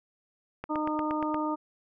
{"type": "click train", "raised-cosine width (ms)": 0.5, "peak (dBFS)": -20, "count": 7, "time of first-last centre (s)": [0.64, 1.344], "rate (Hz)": 8.52}
{"type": "harmonic tone", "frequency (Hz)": 305.8, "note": "D#4", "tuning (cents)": -30, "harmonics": [1, 2, 3, 4], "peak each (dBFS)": [-30, -36, -33, -35], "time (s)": [0.69, 1.56], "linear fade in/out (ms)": 20}
{"effects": []}